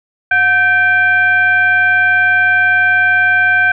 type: tone with frequency modulation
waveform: sine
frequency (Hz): 1551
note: G6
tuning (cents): -19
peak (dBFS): -8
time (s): 0.31-3.72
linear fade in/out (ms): 5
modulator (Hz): 825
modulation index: 0.59
effects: none